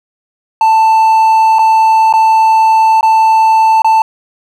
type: tone with dropouts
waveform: triangle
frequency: 885 Hz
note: A5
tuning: 10 cents sharp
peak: -3 dBFS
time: 0.61-4.02 s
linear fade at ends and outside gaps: 2 ms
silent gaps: 1.586-1.591 / 2.127-2.137 / 3.01-3.029 / 3.82-3.845 s
effects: none